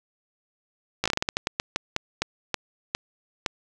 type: slowing click train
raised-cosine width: 0.2 ms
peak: -6 dBFS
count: 17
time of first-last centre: 1.04-3.462 s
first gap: 16 ms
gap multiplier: 1.26
effects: none